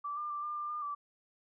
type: tone with pitch steps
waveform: sine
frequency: 1163 / 1199 / 1176 / 1200 / 1192 / 1206 / 1161 Hz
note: D6 / D6 / D6 / D6 / D6 / D6 / D6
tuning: -17 / +36 / +2 / +37 / +25 / +46 / -20 cents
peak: -35 dBFS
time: 0.04-0.95 s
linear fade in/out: 10 ms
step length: 130 ms
effects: none